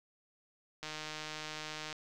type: click train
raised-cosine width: 0.2 ms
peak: -24 dBFS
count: 170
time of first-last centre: 0.83-1.927 s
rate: 154 Hz
effects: none